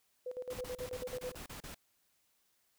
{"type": "tone with tremolo", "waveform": "sine", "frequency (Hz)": 502, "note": "B4", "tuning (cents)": 28, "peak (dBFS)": -37, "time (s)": [0.26, 1.35], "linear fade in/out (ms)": 5, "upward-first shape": "square", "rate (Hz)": 9.2, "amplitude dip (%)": 80}
{"type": "noise bursts", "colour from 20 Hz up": "pink", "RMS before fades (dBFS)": -47, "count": 9, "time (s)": [0.5, 1.746], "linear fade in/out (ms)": 5, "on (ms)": 110, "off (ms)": 32}
{"effects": ["white hiss -75 dBFS RMS until 2.78 s"]}